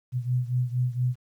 sine beating tone pair, 123.47 / 127.77 Hz, B2 / C3, 0 / -41 cents, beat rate 4.3 Hz, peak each -25 / -28 dBFS, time 0.12-1.16 s, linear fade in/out 50 ms, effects 10-bit

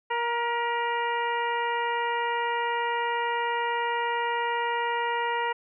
harmonic tone with a mistuned harmonic, 471.4 Hz, A#4, 19 cents sharp, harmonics 1 / 2 / 3 / 4 / 5 / 6, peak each -32 / -27 / -36 / -33 / -39 / -39 dBFS, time 0.1-5.53 s, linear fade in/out 10 ms, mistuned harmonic 4, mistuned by +24 cents, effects none

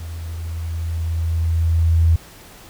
sine tone with level ramp, 82.41 Hz, E2, in tune, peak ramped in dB -28 to -10 dBFS, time 0-2.16 s, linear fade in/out 5 ms, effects pink hiss -43 dBFS RMS until 2.69 s

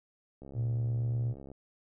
click train, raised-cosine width 2 ms, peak -34 dBFS, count 76, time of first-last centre 0.42-1.516 s, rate 68.4 Hz
sine tone with pitch glide, 116.54 to 117.89 Hz, A#2 to A#2, 0 to +20 cents, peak -28 dBFS, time 0.54-1.35 s, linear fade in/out 50 ms, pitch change +20 cents, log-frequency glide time 0.86-1.2 s
effects none

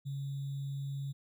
sine tone with sample-and-hold, 138.59 Hz, C#3, in tune, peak -35 dBFS, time 0.05-1.13 s, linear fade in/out 20 ms, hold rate 3675 Hz, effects none

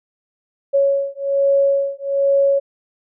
sine beating tone pair, 554.4 / 555.6 Hz, C#5 / C#5, 0 / +4 cents, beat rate 1.2 Hz, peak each -17 dBFS, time 0.73-2.6 s, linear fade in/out 20 ms, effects none

